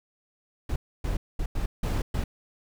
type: noise bursts at uneven times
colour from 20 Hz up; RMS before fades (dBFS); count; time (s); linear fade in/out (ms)
brown; -27; 6; 0.69-0.76 / 1.04-1.17 / 1.39-1.46 / 1.55-1.66 / 1.83-2.02 / 2.14-2.24; 5
effects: none